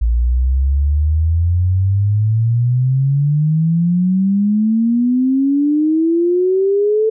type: exponential sweep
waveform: sine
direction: up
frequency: 56.1 to 443.7 Hz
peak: -11 dBFS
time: 0.01-7.1 s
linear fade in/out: 10 ms
effects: none